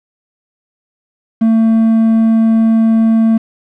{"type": "tone with quantisation", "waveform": "triangle", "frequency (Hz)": 224.4, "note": "A3", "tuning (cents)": 34, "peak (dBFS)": -5, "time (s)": [1.41, 3.38], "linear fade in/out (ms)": 10, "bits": 5, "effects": ["low-pass 2000 Hz 12 dB/octave"]}